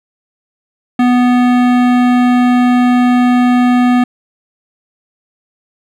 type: tone with hard clipping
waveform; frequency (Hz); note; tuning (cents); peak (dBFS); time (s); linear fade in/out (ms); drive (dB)
sine; 246.9; B3; 0; -9; 0.99-4.04; 5; 17
effects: none